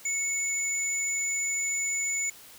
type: tone pair together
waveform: sine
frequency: 2200 / 6993 Hz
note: C#7 / A8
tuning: -14 / -12 cents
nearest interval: octave + minor sixth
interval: 2002 cents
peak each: -31 / -28 dBFS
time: 0.05-2.3 s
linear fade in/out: 5 ms
effects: white hiss -50 dBFS RMS until 2.58 s